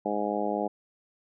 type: harmonic tone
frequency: 103.83 Hz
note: G#2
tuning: in tune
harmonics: 2 / 3 / 4 / 5 / 6 / 7 / 8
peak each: -34 / -34 / -34 / -34 / -34 / -34 / -34 dBFS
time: 0.05-0.68 s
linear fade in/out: 10 ms
effects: none